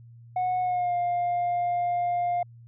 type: tone with pitch glide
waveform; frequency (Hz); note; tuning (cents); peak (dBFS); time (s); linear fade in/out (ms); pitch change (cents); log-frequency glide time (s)
sine; 732 to 704.2; F#5 to F5; -19 to +14; -21; 0.36-2.43; 5; -67; 0.61-0.95
effects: tanh soft clip ceiling -22 dBFS + added 117 Hz sine -46 dBFS peak until 2.67 s